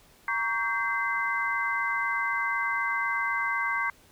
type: tone cluster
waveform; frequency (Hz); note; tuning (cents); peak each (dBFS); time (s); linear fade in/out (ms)
sine; 934 / 1127 / 1569 / 2055; A#5 / C#6 / G6 / C7; +3 / +28 / +1 / -32; -34 / -31 / -30 / -30; 0.28-3.9; 2
effects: pink hiss -58 dBFS RMS until 4.11 s